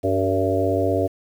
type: harmonic tone with a mistuned harmonic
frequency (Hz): 95.8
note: G2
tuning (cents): -39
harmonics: 1 / 3 / 4 / 5 / 6 / 7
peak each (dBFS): -25 / -25 / -25 / -25 / -25 / -25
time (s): 0.03-1.08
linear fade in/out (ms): 20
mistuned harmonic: 5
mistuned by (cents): -40
effects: 8-bit